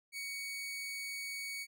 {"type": "tone", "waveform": "sawtooth", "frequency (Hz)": 2239, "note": "C#7", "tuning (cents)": 17, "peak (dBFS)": -36, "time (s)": [0.12, 1.67], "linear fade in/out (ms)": 50, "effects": []}